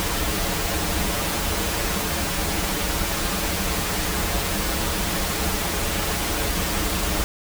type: noise with comb filter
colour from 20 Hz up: pink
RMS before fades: -24 dBFS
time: 0-7.24 s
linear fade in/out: 0 ms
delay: 7.9 ms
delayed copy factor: -0.7
effects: none